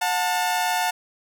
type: tone pair together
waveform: sawtooth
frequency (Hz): 724.4 / 887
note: F#5 / A5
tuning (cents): -37 / +14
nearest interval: major third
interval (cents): 351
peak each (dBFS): -20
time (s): 0.01-0.91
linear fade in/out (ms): 10
effects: none